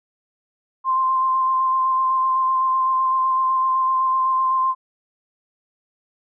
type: tone with vibrato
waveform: sine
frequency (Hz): 1046.5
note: C6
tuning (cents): 0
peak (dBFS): -16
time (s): 0.84-4.75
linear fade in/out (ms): 50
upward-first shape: square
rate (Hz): 7.9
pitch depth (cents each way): 11
effects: none